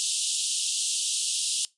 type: band-pass noise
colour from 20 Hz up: white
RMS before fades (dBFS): -28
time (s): 0-1.65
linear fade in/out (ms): 0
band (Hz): 2800 to 10000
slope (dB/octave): 96
effects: noise-tail reverb RT60 0.2 s tail -21 dB re dry + resampled to 24000 Hz